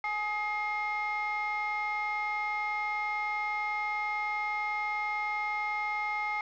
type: tone cluster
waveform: sine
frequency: 839 / 1255 / 2130 Hz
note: G#5 / D#6 / C7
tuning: +17 / +15 / +30 cents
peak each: -32 / -36 / -31 dBFS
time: 0.04-6.41 s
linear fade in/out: 2 ms
effects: tanh soft clip ceiling -25 dBFS